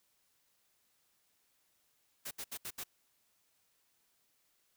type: noise bursts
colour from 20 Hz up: white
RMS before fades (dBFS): -42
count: 5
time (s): 2.25-2.839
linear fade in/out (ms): 10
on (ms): 61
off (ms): 71
effects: white hiss -75 dBFS RMS until 4.76 s